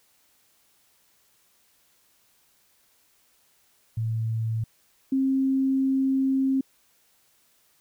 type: tone pair in turn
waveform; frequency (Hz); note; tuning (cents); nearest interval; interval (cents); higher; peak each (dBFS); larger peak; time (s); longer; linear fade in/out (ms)
sine; 112.3 / 267.1; A2 / C4; +36 / +36; octave + minor third; 1500; second; -24 / -20; second; 3.97-4.64 / 5.12-6.61; second; 5
effects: white hiss -64 dBFS RMS until 7.8 s